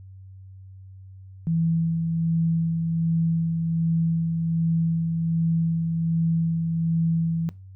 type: tone with tremolo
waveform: sine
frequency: 164.81 Hz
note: E3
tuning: in tune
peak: -19 dBFS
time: 1.47-7.49 s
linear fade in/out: 0 ms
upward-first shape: sine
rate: 1.3 Hz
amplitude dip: 35%
effects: noise-tail reverb RT60 0.3 s tail -21 dB re dry + added 95 Hz sine -41 dBFS peak until 7.75 s